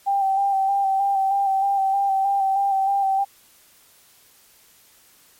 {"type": "tone with vibrato", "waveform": "sine", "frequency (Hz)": 784, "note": "G5", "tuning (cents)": 0, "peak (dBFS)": -17, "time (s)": [0.06, 3.25], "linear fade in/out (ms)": 20, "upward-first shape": "square", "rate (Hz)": 3.2, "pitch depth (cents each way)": 22, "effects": ["white hiss -54 dBFS RMS until 5.39 s", "MP3 64 kbps"]}